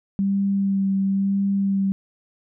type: tone with vibrato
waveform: sine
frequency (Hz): 196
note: G3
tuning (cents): 0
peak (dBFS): -18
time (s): 0.19-1.92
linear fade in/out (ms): 0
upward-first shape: sine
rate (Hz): 0.98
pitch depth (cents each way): 16
effects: none